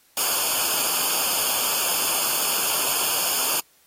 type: noise with comb filter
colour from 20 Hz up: white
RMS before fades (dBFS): -23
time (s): 0.17-3.6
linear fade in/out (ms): 2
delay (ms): 0.51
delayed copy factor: -0.85
effects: white hiss -59 dBFS RMS until 3.86 s + AAC 48 kbps